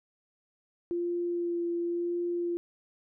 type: tone with vibrato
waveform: sine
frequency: 345.5 Hz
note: F4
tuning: 19 cents flat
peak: -28 dBFS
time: 0.91-2.57 s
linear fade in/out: 0 ms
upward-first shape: sine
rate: 0.94 Hz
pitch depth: 13 cents each way
effects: none